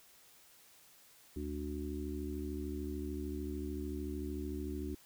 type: harmonic tone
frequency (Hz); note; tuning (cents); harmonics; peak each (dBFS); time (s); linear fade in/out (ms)
73.42; D2; 0; 1 / 3 / 4 / 5; -41 / -45 / -42 / -44; 1.36-4.95; 5
effects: white hiss -62 dBFS RMS until 5.05 s